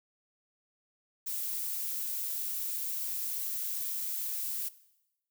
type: noise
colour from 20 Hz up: violet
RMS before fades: -35 dBFS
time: 1.26-4.69 s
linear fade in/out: 10 ms
effects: noise-tail reverb RT60 0.9 s tail -18 dB re dry